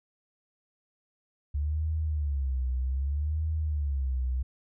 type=tone with vibrato; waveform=sine; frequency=70.7 Hz; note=C#2; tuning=35 cents sharp; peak=-26 dBFS; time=1.54-4.43 s; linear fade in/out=10 ms; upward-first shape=sine; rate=0.64 Hz; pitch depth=190 cents each way; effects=none